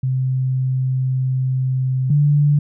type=tone pair in turn; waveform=sine; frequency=130.1 / 146.03 Hz; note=C3 / D3; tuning=-9 / -9 cents; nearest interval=major second; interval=200 cents; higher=second; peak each=-16 / -11 dBFS; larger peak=second; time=0.03-2.1 / 2.1-2.59 s; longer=first; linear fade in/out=5 ms; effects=none